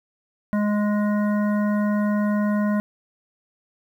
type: harmonic tone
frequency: 208 Hz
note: G#3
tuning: 3 cents sharp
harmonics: 1 / 3 / 5 / 7 / 9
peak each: -19 / -29 / -33 / -36 / -38 dBFS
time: 0.53-2.8 s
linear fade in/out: 0 ms
effects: 9-bit